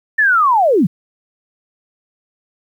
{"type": "linear sweep", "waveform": "sine", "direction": "down", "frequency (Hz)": [1805, 139.7], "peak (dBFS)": -9, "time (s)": [0.18, 0.87], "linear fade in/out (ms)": 10, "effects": ["8-bit"]}